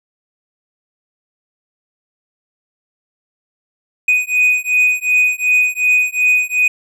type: beating tone pair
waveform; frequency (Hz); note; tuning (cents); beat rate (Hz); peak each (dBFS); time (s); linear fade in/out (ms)
triangle; 2489 / 2491.7; D#7 / D#7; 0 / +2; 2.7; -13; 4.08-6.68; 5
effects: none